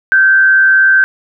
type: tone with frequency modulation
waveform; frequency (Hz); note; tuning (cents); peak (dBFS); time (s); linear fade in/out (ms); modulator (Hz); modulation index
sine; 1551; G6; -19; -5; 0.12-1.04; 0; 100; 0.46
effects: none